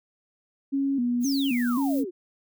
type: tone with vibrato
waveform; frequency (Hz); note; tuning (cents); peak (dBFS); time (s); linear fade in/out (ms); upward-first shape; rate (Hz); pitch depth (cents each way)
sine; 258.4; C4; -21; -22; 0.72-2.05; 20; square; 1.9; 110
type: noise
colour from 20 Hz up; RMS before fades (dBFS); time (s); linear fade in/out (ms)
violet; -41; 1.2-2.04; 50
type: exponential sweep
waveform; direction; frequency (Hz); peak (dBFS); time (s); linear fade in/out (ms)
sine; down; 6800 to 336.4; -31; 1.23-2.11; 20
effects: none